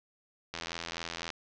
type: click train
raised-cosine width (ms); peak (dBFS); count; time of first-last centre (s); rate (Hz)
0.2; -19; 65; 0.54-1.303; 83.9
effects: resampled to 16000 Hz + 8-bit